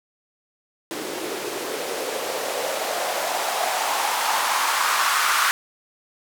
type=noise with band-pass filter sweep; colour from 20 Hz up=blue; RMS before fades=-24 dBFS; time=0.91-5.51 s; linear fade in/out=0 ms; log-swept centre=330 to 1300 Hz; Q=3; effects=none